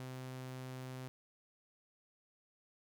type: tone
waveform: sawtooth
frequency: 129 Hz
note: C3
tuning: 24 cents flat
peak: -40 dBFS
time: 0-1.08 s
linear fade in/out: 0 ms
effects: none